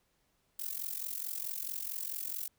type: noise with amplitude modulation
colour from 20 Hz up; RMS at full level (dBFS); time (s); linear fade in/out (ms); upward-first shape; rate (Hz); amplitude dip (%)
violet; -35; 0.59-2.48; 5; sine; 44.6; 85
effects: pink hiss -75 dBFS RMS until 2.58 s